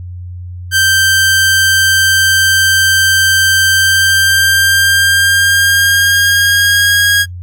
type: tone with pitch glide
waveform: sawtooth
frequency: 1565 to 1638.1 Hz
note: G6 to G#6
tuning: -3 to -24 cents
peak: -4 dBFS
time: 0.71-7.26 s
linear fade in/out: 50 ms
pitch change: +79 cents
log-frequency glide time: 3.74-7.01 s
effects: noise-tail reverb RT60 0.1 s tail -20 dB re dry + added 89 Hz sine -23 dBFS peak until 7.42 s